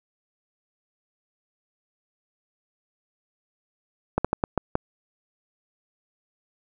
slowing click train, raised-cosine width 1 ms, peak -7 dBFS, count 6, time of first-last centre 4.18-4.754 s, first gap 66 ms, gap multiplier 1.28, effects none

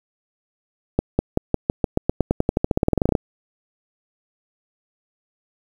accelerating click train, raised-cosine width 2 ms, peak -3 dBFS, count 25, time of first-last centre 0.99-3.152 s, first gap 200 ms, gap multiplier 0.92, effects 7-bit

